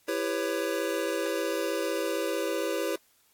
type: chord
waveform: square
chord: C# half-diminished seventh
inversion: first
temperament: just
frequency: 332.6 / 399.1 / 498.9 / 554.4 Hz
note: E4 / G4 / B4 / C#5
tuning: +16 / +31 / +17 / 0 cents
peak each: -34 dBFS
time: 0.08-2.96 s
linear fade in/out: 5 ms
effects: white hiss -65 dBFS RMS until 3.33 s + AAC 64 kbps